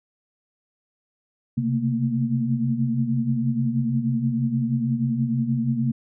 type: tone cluster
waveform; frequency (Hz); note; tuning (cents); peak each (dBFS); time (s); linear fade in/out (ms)
sine; 130.9 / 137.2 / 220.8 / 231.2; C3 / C#3 / A3 / A#3; +1 / -17 / +6 / -14; -25 / -29 / -30 / -23; 1.57-5.92; 10
effects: none